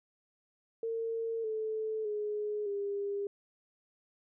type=tone with pitch steps; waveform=sine; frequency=454.8 / 436.8 / 419.5 / 402.8 Hz; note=A#4 / A4 / G#4 / G4; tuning=-43 / -13 / +17 / +47 cents; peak=-32 dBFS; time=0.83-3.27 s; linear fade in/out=2 ms; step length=610 ms; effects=none